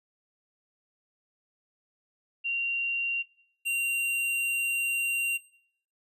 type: tone pair in turn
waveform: sine / square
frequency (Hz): 2763 / 2763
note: F7 / F7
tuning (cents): -19 / -19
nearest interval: unison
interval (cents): 0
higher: neither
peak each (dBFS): -27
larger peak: neither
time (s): 2.44-3.23 / 3.65-5.38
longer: second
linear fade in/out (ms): 20
effects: noise-tail reverb RT60 0.6 s tail -18 dB re dry + resampled to 32000 Hz